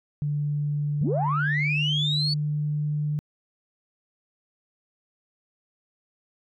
sine tone with pitch glide, 146.83 to 149.14 Hz, D3 to D3, 0 to +27 cents, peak -23 dBFS, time 0.22-3.19 s, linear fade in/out 0 ms, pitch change +27 cents, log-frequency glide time 1.24-1.83 s
sine linear sweep, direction up, 110.9 to 4513 Hz, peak -23 dBFS, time 1.01-2.34 s, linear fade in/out 5 ms
effects tanh soft clip ceiling -15 dBFS

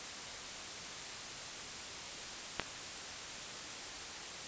clicks, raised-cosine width 0.3 ms, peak -15 / -29 dBFS, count 2, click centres 2.597 / 2.618 s, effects white hiss -44 dBFS RMS until 4.47 s + resampled to 16000 Hz

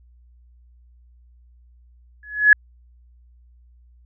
sine tone with exponential growth, 1694 Hz, G#6, 34 cents sharp, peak -4 dBFS, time 2.23-2.53 s, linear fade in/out 2 ms, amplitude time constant 65 ms, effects added 60 Hz sine -49 dBFS peak until 4.05 s

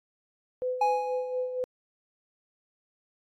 sine tone with tremolo, 505 Hz, B4, 39 cents sharp, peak -26 dBFS, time 0.62-1.64 s, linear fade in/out 0 ms, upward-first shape sine, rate 4.2 Hz, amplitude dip 55%
triangle tone with exponential decay, 830.6 Hz, G#5, in tune, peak -18 dBFS, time 0.81-1.6 s, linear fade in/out 5 ms, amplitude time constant 170 ms
effects AAC 48 kbps

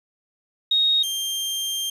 sine / sawtooth tone pair in turn, 3741 / 3179 Hz, A#7 / G7, +5 / +24 cents, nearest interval minor third, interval 281 cents, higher first, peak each -16 / -21 dBFS, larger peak first, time 0.71-1.03 / 1.03-1.9 s, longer second, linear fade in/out 5 ms, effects resampled to 32000 Hz + 8-bit

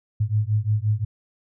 sine beating tone pair, 103.83 / 109.53 Hz, G#2 / A2, 0 / -7 cents, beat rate 5.7 Hz, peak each -22 dBFS, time 0.2-1.05 s, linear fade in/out 10 ms, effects none

